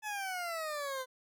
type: exponential sweep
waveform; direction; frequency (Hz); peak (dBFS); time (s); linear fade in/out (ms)
20% pulse; down; 867 to 507; -31; 0.02-1.06; 50
effects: none